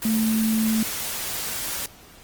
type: tone in noise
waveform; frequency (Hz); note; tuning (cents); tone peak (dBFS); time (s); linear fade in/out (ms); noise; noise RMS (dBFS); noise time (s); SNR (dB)
sine; 221; A3; +8; -19; 0.05-0.83; 2; white; -29; 0.02-1.86; +7
effects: pink hiss -48 dBFS RMS until 2.23 s + Opus 24 kbps